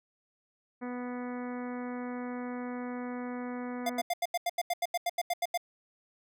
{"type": "harmonic tone", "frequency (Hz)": 246.7, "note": "B3", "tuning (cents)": -2, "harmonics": [1, 2, 3, 4, 5, 6, 7, 8, 9], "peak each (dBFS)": [-36, -42, -46, -48, -50, -52, -53, -54, -55], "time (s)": [0.81, 4.02], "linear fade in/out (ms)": 20}
{"type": "tone bursts", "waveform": "square", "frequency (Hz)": 700, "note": "F5", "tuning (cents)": 4, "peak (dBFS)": -28, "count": 15, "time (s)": [3.86, 5.576], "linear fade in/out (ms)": 5, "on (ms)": 36, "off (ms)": 84}
{"effects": []}